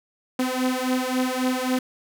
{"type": "beating tone pair", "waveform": "sawtooth", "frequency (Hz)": [253.6, 257.3], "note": ["B3", "C4"], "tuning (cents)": [46, -29], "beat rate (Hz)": 3.7, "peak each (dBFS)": [-21, -21], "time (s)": [0.39, 1.79], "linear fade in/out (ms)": 5, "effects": []}